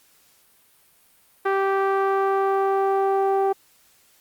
sawtooth tone with low-pass filter sweep, 390 Hz, G4, 9 cents flat, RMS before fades -21 dBFS, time 1.45-3.53 s, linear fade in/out 10 ms, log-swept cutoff 1500 to 790 Hz, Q 1.9, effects white hiss -58 dBFS RMS until 4.2 s + Opus 48 kbps

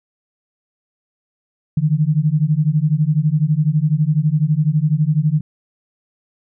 sine beating tone pair, 146.83 / 158.83 Hz, D3 / D#3, 0 / +36 cents, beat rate 12 Hz, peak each -16 dBFS, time 1.77-5.41 s, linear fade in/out 5 ms, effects none

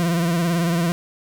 40% pulse tone with vibrato, 170 Hz, F3, 46 cents flat, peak -17 dBFS, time 0-0.92 s, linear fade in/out 0 ms, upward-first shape triangle, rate 18 Hz, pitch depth 78 cents each way, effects 8-bit

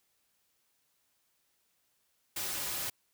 white noise with comb filter, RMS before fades -36 dBFS, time 2.36-2.9 s, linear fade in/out 5 ms, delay 4.4 ms, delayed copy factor -0.5, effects white hiss -75 dBFS RMS until 3.13 s

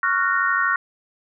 sine chord, Gb major seventh, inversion second, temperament just, 1110 / 1387.5 / 1480 / 1850 Hz, Db6 / F6 / Gb6 / Bb6, +2 / -12 / 0 / -14 cents, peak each -23 dBFS, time 0.03-0.76 s, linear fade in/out 2 ms, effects none

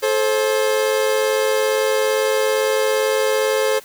40% pulse tone pair together, 433.2 / 530.9 Hz, A4 / C5, -27 / +25 cents, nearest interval major third, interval 352 cents, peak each -18 dBFS, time 0.02-3.8 s, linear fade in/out 20 ms, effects white hiss -44 dBFS RMS until 3.84 s

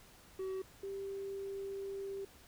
triangle / sine tone pair in turn, 379.4 / 392.6 Hz, F#4 / G4, +43 / +3 cents, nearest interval minor second, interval 60 cents, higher second, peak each -35 / -39 dBFS, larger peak first, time 0.39-0.62 / 0.83-2.25 s, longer second, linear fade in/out 5 ms, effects pink hiss -60 dBFS RMS until 2.47 s

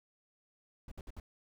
brown noise bursts, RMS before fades -45 dBFS, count 4, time 0.88-1.2 s, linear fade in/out 2 ms, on 35 ms, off 60 ms, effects none

